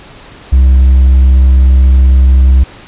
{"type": "tone with hard clipping", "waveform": "sine", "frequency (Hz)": 65.41, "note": "C2", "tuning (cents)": 0, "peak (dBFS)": -3, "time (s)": [0.52, 2.64], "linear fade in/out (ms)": 10, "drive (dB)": 2, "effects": ["pink hiss -34 dBFS RMS until 2.87 s", "resampled to 8000 Hz"]}